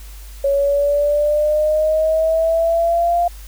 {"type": "exponential sweep", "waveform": "sine", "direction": "up", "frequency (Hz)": [554.4, 698.5], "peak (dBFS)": -13, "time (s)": [0.44, 3.28], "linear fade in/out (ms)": 5, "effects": ["added 50 Hz sine -33 dBFS peak until 3.47 s", "white hiss -44 dBFS RMS until 3.47 s"]}